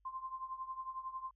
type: tone with tremolo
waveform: sine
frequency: 1046.5 Hz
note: C6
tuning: in tune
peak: -37 dBFS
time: 0.05-1.31 s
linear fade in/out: 5 ms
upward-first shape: triangle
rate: 11 Hz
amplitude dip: 85%
effects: added 50 Hz sine -70 dBFS peak until 1.35 s